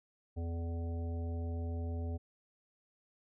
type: harmonic tone with a mistuned harmonic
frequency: 83.5 Hz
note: E2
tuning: 23 cents sharp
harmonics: 1 / 3 / 5 / 7 / 9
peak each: -35 / -45 / -49 / -52 / -54 dBFS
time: 0.36-2.18 s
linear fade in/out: 20 ms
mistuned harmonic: 5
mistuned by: +28 cents
effects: none